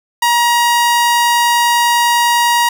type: tone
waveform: sawtooth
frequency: 950 Hz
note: A#5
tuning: 33 cents sharp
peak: -6 dBFS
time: 0.22-2.69 s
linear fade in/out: 5 ms
effects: none